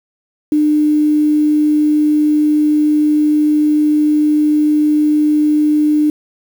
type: tone with quantisation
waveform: sine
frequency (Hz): 301.1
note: D4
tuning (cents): +43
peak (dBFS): -9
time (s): 0.52-6.1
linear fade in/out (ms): 2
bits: 6
effects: none